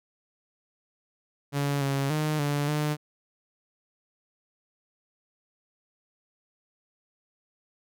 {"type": "tone with pitch steps", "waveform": "sawtooth", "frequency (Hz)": [142, 138.1, 153.2, 144.8, 150.1], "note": ["C#3", "C#3", "D#3", "D3", "D3"], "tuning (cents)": [42, -6, -27, -24, 38], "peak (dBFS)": -21, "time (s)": [1.52, 2.97], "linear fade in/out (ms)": 50, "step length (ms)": 290, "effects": []}